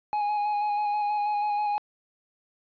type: tone with vibrato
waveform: triangle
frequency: 832 Hz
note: G#5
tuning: 3 cents sharp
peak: -22 dBFS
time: 0.13-1.78 s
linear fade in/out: 0 ms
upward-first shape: square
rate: 6.2 Hz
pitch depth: 17 cents each way
effects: resampled to 11025 Hz + 10-bit